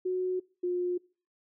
sine tone pair in turn, 367.9 / 357 Hz, F#4 / F4, -10 / +38 cents, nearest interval minor second, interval 52 cents, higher first, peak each -27 dBFS, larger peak neither, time 0.05-0.4 / 0.63-0.98 s, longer neither, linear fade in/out 10 ms, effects noise-tail reverb RT60 0.4 s tail -24 dB re dry

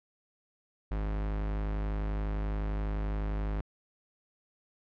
45% pulse tone, 51.6 Hz, G#1, 10 cents flat, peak -30 dBFS, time 0.91-3.61 s, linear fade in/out 5 ms, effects low-pass 2000 Hz 12 dB/octave

